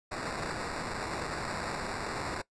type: noise with sample-and-hold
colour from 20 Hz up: blue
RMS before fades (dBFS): -36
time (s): 0.11-2.42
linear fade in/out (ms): 10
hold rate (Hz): 3150
effects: noise-tail reverb RT60 0.1 s tail -20 dB re dry + resampled to 22050 Hz